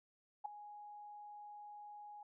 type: tone with ADSR envelope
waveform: sine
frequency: 830.6 Hz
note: G#5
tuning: in tune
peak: -35 dBFS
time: 0.44-2.23 s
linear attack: 16 ms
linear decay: 4 ms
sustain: -15 dB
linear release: 3 ms
effects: none